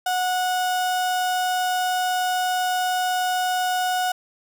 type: tone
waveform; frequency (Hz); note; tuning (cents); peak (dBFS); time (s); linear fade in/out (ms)
35% pulse; 733; F#5; -16; -19; 0.06-4.12; 5
effects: none